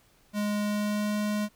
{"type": "tone with pitch glide", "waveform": "square", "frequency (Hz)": [207.7, 209.3], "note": ["G#3", "G#3"], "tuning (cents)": [0, 14], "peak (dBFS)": -27, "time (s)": [0.33, 1.49], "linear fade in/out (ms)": 50, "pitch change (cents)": 14, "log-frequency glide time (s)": [0.61, 1.17], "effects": ["pink hiss -63 dBFS RMS until 1.55 s"]}